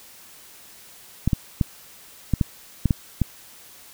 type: clicks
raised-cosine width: 5 ms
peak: -6 dBFS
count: 8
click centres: 1.276 / 1.332 / 1.612 / 2.337 / 2.412 / 2.857 / 2.908 / 3.217 s
effects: white hiss -47 dBFS RMS until 3.93 s